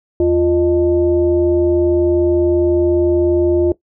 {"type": "tone with frequency modulation", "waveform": "sine", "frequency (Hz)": 349.2, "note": "F4", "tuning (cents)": 0, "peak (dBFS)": -10, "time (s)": [0.2, 3.72], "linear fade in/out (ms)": 2, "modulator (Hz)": 267, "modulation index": 0.57, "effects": ["noise-tail reverb RT60 0.1 s tail -17 dB re dry"]}